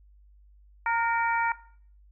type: harmonic tone with a mistuned harmonic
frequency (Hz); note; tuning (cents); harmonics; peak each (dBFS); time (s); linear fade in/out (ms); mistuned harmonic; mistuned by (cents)
461.4; A#4; -18; 2 / 3 / 4 / 5; -26 / -30 / -32 / -34; 0.86-1.52; 2; 3; +36
effects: noise-tail reverb RT60 0.5 s tail -17 dB re dry + added 50 Hz sine -53 dBFS peak until 2.11 s